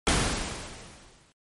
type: noise with exponential decay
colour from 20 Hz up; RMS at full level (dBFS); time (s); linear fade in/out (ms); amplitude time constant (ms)
pink; -21; 0.07-1.32; 0; 270
effects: MP3 48 kbps